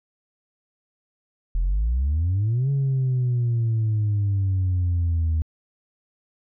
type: exponential two-way sweep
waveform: sine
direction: up then down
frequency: 40.1 to 140.1 to 78.7 Hz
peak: -17 dBFS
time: 1.55-5.42 s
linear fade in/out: 0 ms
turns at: 2.7 s
effects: tanh soft clip ceiling -17 dBFS